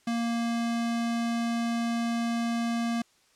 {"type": "tone", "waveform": "square", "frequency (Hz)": 233.1, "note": "A#3", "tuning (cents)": 0, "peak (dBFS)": -27, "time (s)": [0.07, 3.02], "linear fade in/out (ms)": 5, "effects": ["white hiss -64 dBFS RMS until 3.35 s", "low-pass 8000 Hz 12 dB/octave"]}